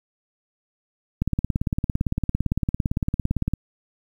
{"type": "click train", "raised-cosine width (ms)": 5, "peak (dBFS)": -9, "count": 42, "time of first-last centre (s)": [1.22, 3.536], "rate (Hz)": 17.7, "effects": ["8-bit"]}